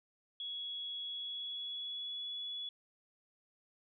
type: tone with pitch glide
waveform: sine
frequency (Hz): 3352 to 3399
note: G#7 to G#7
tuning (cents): +15 to +39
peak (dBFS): -39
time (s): 0.4-2.69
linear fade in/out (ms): 2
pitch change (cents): +24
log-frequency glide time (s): 1.02-2.28
effects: none